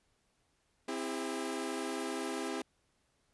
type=chord; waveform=sawtooth; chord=C augmented; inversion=none; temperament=equal with one note detuned; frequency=261.6 / 329.6 / 404.9 Hz; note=C4 / E4 / G#4; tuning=0 / 0 / -44 cents; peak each=-36 dBFS; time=0.88-2.62 s; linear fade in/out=5 ms
type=noise; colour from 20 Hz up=violet; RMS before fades=-46 dBFS; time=0.97-2.49 s; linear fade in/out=5 ms
effects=pink hiss -75 dBFS RMS until 3.33 s + resampled to 24000 Hz